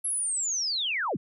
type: linear sweep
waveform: sine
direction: down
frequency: 11250 to 82.41 Hz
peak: -26 dBFS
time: 0.04-1.17 s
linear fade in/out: 10 ms
effects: none